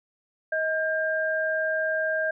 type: tone pair together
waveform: sine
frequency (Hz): 632.2 / 1599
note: D#5 / G6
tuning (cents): +27 / +34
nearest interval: octave + major third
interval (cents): 1607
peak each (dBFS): -26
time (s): 0.52-2.31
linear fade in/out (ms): 5
effects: none